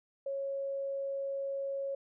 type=tone; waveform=sine; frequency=550 Hz; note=C#5; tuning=14 cents flat; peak=-33 dBFS; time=0.26-1.95 s; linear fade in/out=5 ms; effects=none